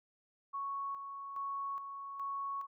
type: tone with tremolo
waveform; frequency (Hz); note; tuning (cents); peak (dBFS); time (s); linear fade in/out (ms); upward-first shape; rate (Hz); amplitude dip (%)
sine; 1108.7; C#6; 0; -36; 0.53-2.67; 20; square; 1.2; 50
effects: none